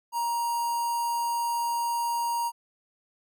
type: tone with notch filter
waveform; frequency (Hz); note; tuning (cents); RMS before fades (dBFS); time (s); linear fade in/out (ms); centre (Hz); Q
square; 941; A#5; +16; -28; 0.12-2.52; 50; 3200; 1.1
effects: none